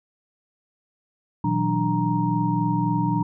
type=tone cluster; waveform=sine; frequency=120.7 / 160.8 / 184.5 / 295.6 / 936 Hz; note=B2 / E3 / F#3 / D4 / A#5; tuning=-39 / -43 / -5 / +11 / +7 cents; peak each=-26 dBFS; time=1.44-3.23 s; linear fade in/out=5 ms; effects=none